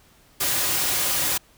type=noise with comb filter; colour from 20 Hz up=white; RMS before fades=-23 dBFS; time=0.4-1.38 s; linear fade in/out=10 ms; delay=4.5 ms; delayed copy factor=-0.55; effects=pink hiss -56 dBFS RMS until 1.57 s